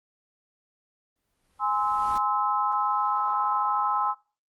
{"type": "noise with exponential growth", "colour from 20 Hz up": "pink", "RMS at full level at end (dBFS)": -41, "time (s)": [1.16, 2.18], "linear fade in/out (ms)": 2, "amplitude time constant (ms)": 220}
{"type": "chord", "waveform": "sine", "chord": "Ab augmented", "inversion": "none", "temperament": "just", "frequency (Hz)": [830.6, 1038.3, 1297.8], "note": ["Ab5", "C6", "E6"], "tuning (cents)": [0, -14, -27], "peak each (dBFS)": -27, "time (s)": [1.59, 4.15], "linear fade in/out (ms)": 50}
{"effects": ["noise-tail reverb RT60 0.3 s tail -19 dB re dry", "Opus 24 kbps"]}